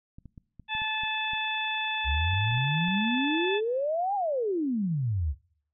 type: clicks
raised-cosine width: 5 ms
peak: -33 dBFS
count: 12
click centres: 0.185 / 0.257 / 0.378 / 0.597 / 0.751 / 0.819 / 1.035 / 1.334 / 2.334 / 2.52 / 2.576 / 2.883 s
type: harmonic tone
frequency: 870 Hz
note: A5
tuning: 20 cents flat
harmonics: 1 / 2 / 3 / 4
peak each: -33 / -34 / -32 / -34 dBFS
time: 0.68-3.61 s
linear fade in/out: 50 ms
type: exponential two-way sweep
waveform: sine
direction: up then down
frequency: 65.7 to 830 to 65.7 Hz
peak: -25 dBFS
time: 2.04-5.35 s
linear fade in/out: 50 ms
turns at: 4.15 s
effects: noise-tail reverb RT60 0.6 s tail -22 dB re dry

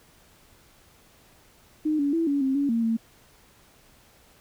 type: tone with pitch steps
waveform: sine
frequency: 307.3 / 284.6 / 330.4 / 283.1 / 266.4 / 282.6 / 230 / 226.1 Hz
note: D#4 / C#4 / E4 / C#4 / C4 / C#4 / A#3 / A3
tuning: -21 / +46 / +4 / +37 / +31 / +34 / -23 / +47 cents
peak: -21 dBFS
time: 1.85-2.97 s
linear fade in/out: 10 ms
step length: 140 ms
effects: pink hiss -57 dBFS RMS until 4.4 s

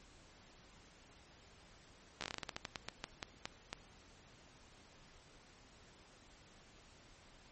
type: slowing click train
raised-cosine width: 0.2 ms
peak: -22 dBFS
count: 18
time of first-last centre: 2.21-3.73 s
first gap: 13 ms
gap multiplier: 1.21
effects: pink hiss -62 dBFS RMS until 7.51 s + MP3 32 kbps

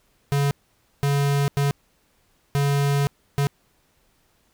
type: tone bursts at uneven times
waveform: square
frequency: 141.5 Hz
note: C#3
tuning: 36 cents sharp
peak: -19 dBFS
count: 5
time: 0.32-0.51 / 1.03-1.48 / 1.57-1.71 / 2.55-3.07 / 3.38-3.47 s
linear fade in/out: 0 ms
effects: pink hiss -64 dBFS RMS until 4.53 s

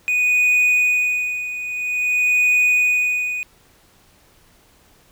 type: tone with tremolo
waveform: triangle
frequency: 2478 Hz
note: D#7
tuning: 8 cents flat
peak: -11 dBFS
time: 0.08-3.43 s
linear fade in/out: 0 ms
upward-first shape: sine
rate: 0.5 Hz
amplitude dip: 75%
effects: pink hiss -54 dBFS RMS until 5.11 s

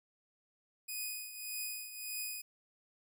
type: tone with tremolo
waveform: 5% pulse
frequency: 2489 Hz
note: D#7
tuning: in tune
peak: -27 dBFS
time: 0.88-2.42 s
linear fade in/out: 10 ms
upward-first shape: triangle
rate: 1.7 Hz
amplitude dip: 70%
effects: none

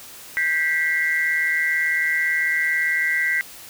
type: tone cluster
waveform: sine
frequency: 1583 / 1956 / 2114 Hz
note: G6 / B6 / C7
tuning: +17 / -17 / +17 cents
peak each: -25 / -20 / -26 dBFS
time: 0.37-3.41 s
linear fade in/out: 0 ms
effects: white hiss -41 dBFS RMS until 3.69 s

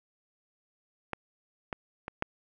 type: clicks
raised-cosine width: 0.5 ms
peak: -17 / -18 / -21 / -13 dBFS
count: 4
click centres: 1.133 / 1.728 / 2.081 / 2.224 s
effects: none

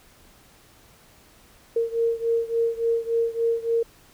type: beating tone pair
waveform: sine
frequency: 460 / 463.5 Hz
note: A#4 / A#4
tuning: -23 / -10 cents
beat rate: 3.5 Hz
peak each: -23 / -25 dBFS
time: 1.76-3.83 s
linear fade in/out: 5 ms
effects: pink hiss -54 dBFS RMS until 4.13 s

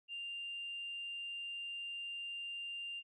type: tone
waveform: sine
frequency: 2792 Hz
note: F7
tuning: 1 cent flat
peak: -40 dBFS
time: 0.08-3.03 s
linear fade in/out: 50 ms
effects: tanh soft clip ceiling -36 dBFS

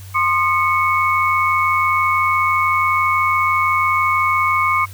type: tone cluster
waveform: sine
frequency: 1055 / 1221 / 2212 Hz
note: C6 / D#6 / C#7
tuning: +14 / -33 / -4 cents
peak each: -18 dBFS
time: 0.14-4.86 s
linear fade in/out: 20 ms
effects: added 95 Hz sine -33 dBFS peak until 4.93 s + white hiss -43 dBFS RMS until 4.93 s

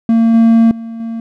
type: tone with level steps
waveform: triangle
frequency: 228 Hz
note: A#3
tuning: 38 cents flat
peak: -5 / -3 / -21 / -17 dBFS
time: 0.09-1.2 s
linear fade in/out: 2 ms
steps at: 0.34 / 0.71 / 1 s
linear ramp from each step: 2 ms
effects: none

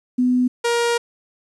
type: tone pair in turn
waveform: sine / sawtooth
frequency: 250 / 471.9 Hz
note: B3 / A#4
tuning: +21 / +21 cents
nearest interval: major seventh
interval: 1100 cents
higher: second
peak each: -14 / -13 dBFS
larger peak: second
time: 0.18-0.48 / 0.64-0.98 s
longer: second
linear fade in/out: 10 ms
effects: resampled to 24000 Hz + 9-bit

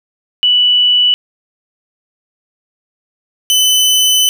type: tone pair in turn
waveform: sine / sawtooth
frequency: 2960 / 3019 Hz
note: F#7 / F#7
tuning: 0 / +34 cents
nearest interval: unison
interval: 34 cents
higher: second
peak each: -7 / -5 dBFS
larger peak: second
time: 0.43-1.14 / 3.5-4.29 s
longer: second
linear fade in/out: 0 ms
effects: none

